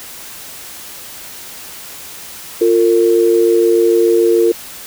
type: tone pair together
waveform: sine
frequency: 349 / 455.8 Hz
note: F4 / A#4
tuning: -1 / -39 cents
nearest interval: perfect fourth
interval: 462 cents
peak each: -11 dBFS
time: 2.61-4.52 s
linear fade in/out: 5 ms
effects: white hiss -32 dBFS RMS until 4.86 s